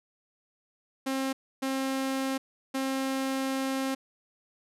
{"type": "tone bursts at uneven times", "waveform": "sawtooth", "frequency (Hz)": 267, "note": "C4", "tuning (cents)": 35, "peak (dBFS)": -24, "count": 3, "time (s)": [[1.06, 1.33], [1.62, 2.38], [2.74, 3.95]], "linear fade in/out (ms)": 10, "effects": ["resampled to 32000 Hz"]}